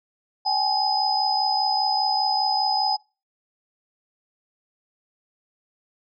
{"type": "tone cluster", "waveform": "sine", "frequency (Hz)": [779, 844, 5020], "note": ["G5", "G#5", "D#8"], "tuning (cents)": [-11, 28, 15], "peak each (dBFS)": -24, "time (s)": [0.45, 2.97], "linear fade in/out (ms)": 20, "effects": ["noise-tail reverb RT60 0.3 s tail -22 dB re dry"]}